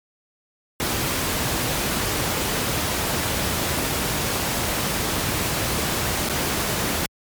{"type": "noise with dropouts", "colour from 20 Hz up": "pink", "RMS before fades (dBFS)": -23, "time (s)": [0.8, 7.06], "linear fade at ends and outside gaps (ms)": 0, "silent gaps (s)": [6.289, 6.297], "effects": ["high-pass 60 Hz 12 dB/octave", "MP3 96 kbps"]}